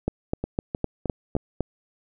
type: two click trains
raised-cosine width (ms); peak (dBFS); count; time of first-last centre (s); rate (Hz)
2; -10 / -14; 7 / 4; 0.08-1.607 / 0.44-1.366; 3.93 / 3.24
effects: none